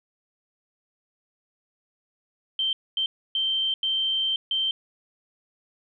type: tone bursts at uneven times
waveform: sine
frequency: 3127 Hz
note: G7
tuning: 5 cents flat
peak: -22 dBFS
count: 5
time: 2.59-2.73 / 2.97-3.06 / 3.35-3.74 / 3.83-4.36 / 4.51-4.71 s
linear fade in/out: 2 ms
effects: none